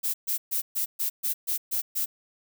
violet noise bursts, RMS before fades -27 dBFS, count 9, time 0.03-2.06 s, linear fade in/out 20 ms, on 110 ms, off 130 ms, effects none

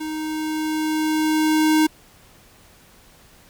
square tone with level ramp, 311.1 Hz, D#4, in tune, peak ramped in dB -27 to -14 dBFS, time 0-1.87 s, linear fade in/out 10 ms, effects pink hiss -51 dBFS RMS until 3.49 s

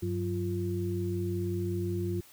sine tone cluster, 97.6 / 183 / 348.1 Hz, G2 / F#3 / F4, -7 / -19 / -6 cents, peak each -32 / -36 / -33 dBFS, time 0.02-2.21 s, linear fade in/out 10 ms, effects white hiss -56 dBFS RMS until 2.32 s

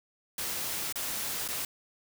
white noise with dropouts, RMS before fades -34 dBFS, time 0.38-1.65 s, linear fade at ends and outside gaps 2 ms, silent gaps 0.925-0.957 / 1.478-1.486 s, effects none

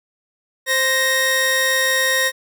sawtooth tone pair together, 523.3 / 1864.8 Hz, C5 / A#6, 0 / 0 cents, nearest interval octave + minor seventh, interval 2200 cents, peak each -18 / -13 dBFS, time 0.66-2.32 s, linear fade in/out 50 ms, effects none

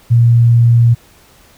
sine tone, 117.8 Hz, A#2, 19 cents sharp, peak -5 dBFS, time 0.1-0.95 s, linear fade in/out 20 ms, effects pink hiss -46 dBFS RMS until 1.57 s

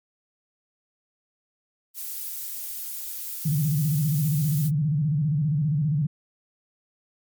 violet noise, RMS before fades -33 dBFS, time 1.94-4.71 s, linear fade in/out 50 ms
sine tone with vibrato, 149.5 Hz, D3, 31 cents sharp, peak -20 dBFS, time 3.45-6.07 s, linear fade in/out 10 ms, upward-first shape square, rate 15 Hz, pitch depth 120 cents each way
effects MP3 96 kbps

